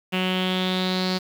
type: tone with low-pass filter sweep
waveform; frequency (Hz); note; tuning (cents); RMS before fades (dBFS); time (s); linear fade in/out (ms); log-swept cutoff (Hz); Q
sawtooth; 185; F#3; 0; -24; 0.12-1.19; 20; 2800 to 4500; 6.4
effects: 7-bit